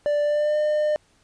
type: tone with pitch glide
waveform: triangle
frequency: 587.3 to 603.8 Hz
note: D5 to D5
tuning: 0 to +48 cents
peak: -17 dBFS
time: 0.06-0.96 s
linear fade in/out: 0 ms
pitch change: +48 cents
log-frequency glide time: 0.22-0.57 s
effects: pink hiss -61 dBFS RMS until 1.23 s + resampled to 22050 Hz